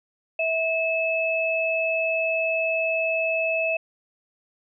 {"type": "tone pair together", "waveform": "sine", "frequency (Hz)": [650, 2600], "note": ["E5", "E7"], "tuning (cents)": [-24, -24], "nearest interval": "2 octaves", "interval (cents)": 2400, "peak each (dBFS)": -24, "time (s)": [0.39, 3.77], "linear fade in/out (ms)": 5, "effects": []}